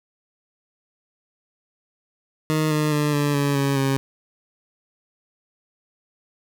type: tone with pitch steps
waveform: 20% pulse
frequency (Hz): 155.56 / 152.09 / 148.71 / 145.39 / 142.16 / 138.99 / 135.89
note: D#3 / D#3 / D3 / D3 / C#3 / C#3 / C#3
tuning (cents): 0 / -39 / +22 / -17 / +44 / +5 / -34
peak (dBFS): -14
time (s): 2.5-3.97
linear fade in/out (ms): 0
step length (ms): 210
effects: none